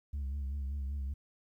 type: tone with vibrato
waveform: sine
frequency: 69.3 Hz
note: C#2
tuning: in tune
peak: -31 dBFS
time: 0.13-1.14 s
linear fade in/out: 10 ms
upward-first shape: sine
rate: 5.2 Hz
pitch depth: 68 cents each way
effects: tanh soft clip ceiling -33 dBFS + 12-bit